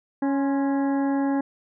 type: harmonic tone with a mistuned harmonic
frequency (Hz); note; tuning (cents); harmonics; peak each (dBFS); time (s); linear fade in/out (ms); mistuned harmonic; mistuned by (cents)
276.7; C#4; -3; 1 / 2 / 3 / 4 / 5 / 6 / 7; -21 / -32 / -31 / -40 / -46 / -40 / -47; 0.22-1.41; 5; 4; -72
effects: none

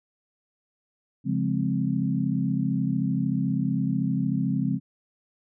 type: chord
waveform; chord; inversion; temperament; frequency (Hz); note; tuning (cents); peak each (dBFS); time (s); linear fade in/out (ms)
sine; Db major seventh; none; equal; 138.59 / 174.61 / 207.7 / 261.6; Db3 / F3 / Ab3 / C4; 0 / 0 / 0 / 0; -28; 1.24-4.8; 50
effects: none

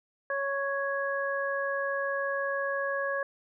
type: harmonic tone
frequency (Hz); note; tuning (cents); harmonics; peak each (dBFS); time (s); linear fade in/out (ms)
554.4; C#5; 0; 1 / 2 / 3; -31 / -35 / -32; 0.3-3.23; 2
effects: none

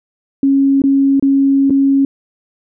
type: tone with dropouts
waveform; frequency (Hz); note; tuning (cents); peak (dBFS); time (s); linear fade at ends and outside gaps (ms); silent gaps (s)
sine; 274.4; C#4; -17; -8; 0.43-2.05; 2; 0.819-0.838 / 1.197-1.225 / 1.698-1.705
effects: none

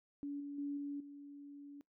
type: tone with level steps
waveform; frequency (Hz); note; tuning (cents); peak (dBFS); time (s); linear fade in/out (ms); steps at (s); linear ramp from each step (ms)
sine; 285.3; C#4; +50; -39 / -42 / -37 / -39 / -49; 0.23-1.81; 0; 0.4 / 0.58 / 0.77 / 1; 5
effects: noise-tail reverb RT60 0.2 s tail -25 dB re dry

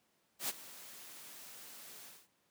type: noise with ADSR envelope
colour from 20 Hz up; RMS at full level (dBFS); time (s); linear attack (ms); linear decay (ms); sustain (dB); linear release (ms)
white; -35; 0.39-2.28; 97; 31; -17; 240
effects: pink hiss -75 dBFS RMS until 2.5 s + high-pass 150 Hz 12 dB/octave

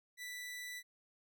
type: tone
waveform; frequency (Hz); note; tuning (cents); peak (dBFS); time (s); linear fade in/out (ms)
sawtooth; 1975.5; B6; 0; -40; 0.17-0.83; 50
effects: none

